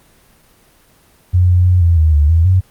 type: tone with pitch steps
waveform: sine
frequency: 90.2 / 89.6 / 90.5 / 84.9 / 78.9 / 73.6 / 82.4 / 92.9 Hz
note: F#2 / F2 / F#2 / F2 / D#2 / D2 / E2 / F#2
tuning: -44 / +45 / -38 / -48 / +25 / +4 / 0 / +7 cents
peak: -7 dBFS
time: 1.33-2.61 s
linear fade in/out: 20 ms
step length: 160 ms
effects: pink hiss -50 dBFS RMS until 2.7 s + Opus 24 kbps